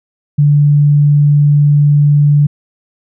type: tone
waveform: sine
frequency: 146 Hz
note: D3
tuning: 10 cents flat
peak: -5 dBFS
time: 0.38-2.47 s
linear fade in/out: 10 ms
effects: none